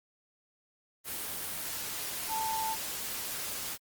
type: tone in noise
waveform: sine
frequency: 887 Hz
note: A5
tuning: 14 cents sharp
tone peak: -31 dBFS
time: 2.28-2.77 s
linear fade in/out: 50 ms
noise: white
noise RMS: -37 dBFS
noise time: 1.04-3.78 s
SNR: +3 dB
effects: Opus 32 kbps